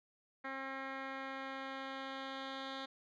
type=tone with low-pass filter sweep; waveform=10% pulse; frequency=268.4 Hz; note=C4; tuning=44 cents sharp; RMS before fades=-44 dBFS; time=0.44-2.86 s; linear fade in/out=10 ms; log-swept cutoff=2100 to 3500 Hz; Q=3.1; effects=none